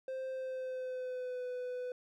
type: tone with pitch glide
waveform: triangle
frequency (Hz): 523.3 to 498.8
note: C5 to B4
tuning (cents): 0 to +17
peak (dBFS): -35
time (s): 0.08-1.92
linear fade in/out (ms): 2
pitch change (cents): -83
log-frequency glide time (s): 0.3-1.45
effects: none